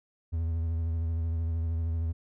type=tone with vibrato; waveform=triangle; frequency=82.2 Hz; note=E2; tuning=4 cents flat; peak=-25 dBFS; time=0.32-2.13 s; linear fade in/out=20 ms; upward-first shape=sine; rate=13 Hz; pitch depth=37 cents each way; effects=none